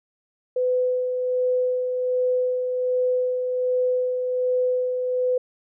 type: tone with tremolo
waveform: sine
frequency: 503 Hz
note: B4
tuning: 32 cents sharp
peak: -18 dBFS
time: 0.56-5.38 s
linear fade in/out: 5 ms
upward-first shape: sine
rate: 1.3 Hz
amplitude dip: 40%
effects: none